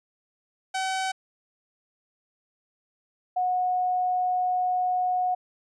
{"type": "tone pair in turn", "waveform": ["sawtooth", "sine"], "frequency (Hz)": [760, 730.1], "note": ["F#5", "F#5"], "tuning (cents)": [46, -23], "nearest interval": "minor second", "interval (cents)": 69, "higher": "first", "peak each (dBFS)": -22, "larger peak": "neither", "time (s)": [[0.74, 1.12], [3.36, 5.35]], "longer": "second", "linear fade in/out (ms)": 10, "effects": ["resampled to 22050 Hz"]}